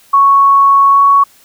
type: tone with pitch glide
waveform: sine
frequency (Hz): 1108.7 to 1116.4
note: C#6 to C#6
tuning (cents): 0 to +12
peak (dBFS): -4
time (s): 0.13-1.24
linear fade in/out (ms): 10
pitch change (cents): +12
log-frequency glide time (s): 0.91-1
effects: white hiss -46 dBFS RMS until 1.44 s